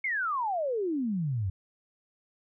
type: exponential sweep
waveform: sine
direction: down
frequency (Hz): 2214 to 89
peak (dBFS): -27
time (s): 0.04-1.5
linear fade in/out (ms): 5
effects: none